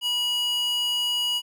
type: tone with high-pass filter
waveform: square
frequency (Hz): 969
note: B5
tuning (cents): -33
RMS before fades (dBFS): -25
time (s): 0.01-1.42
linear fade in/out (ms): 50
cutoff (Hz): 2600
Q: 4.6
effects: none